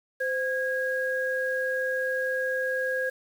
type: tone pair together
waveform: sine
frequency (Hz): 516.9 / 1641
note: C5 / G#6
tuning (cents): -21 / -21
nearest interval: octave + minor sixth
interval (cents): 2000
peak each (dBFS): -28 / -28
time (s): 0.2-3.1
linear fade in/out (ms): 10
effects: 8-bit